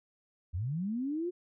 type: linear sweep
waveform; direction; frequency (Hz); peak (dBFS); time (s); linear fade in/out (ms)
sine; up; 75.8 to 365.3; -31; 0.53-1.31; 20
effects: none